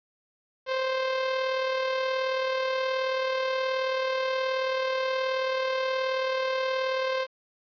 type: tone with amplitude modulation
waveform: sawtooth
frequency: 523.3 Hz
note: C5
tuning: in tune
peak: -20 dBFS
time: 0.66-7.27 s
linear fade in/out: 50 ms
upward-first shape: sine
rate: 38.7 Hz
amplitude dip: 35%
effects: resampled to 11025 Hz + 9-bit